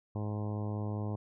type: harmonic tone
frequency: 104.9 Hz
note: G#2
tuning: 18 cents sharp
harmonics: 1 / 2 / 3 / 4 / 5 / 6 / 7 / 8 / 9 / 10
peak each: -34 / -40 / -44 / -46 / -48 / -50 / -51 / -52 / -53 / -54 dBFS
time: 0.15-1.16 s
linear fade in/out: 5 ms
effects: none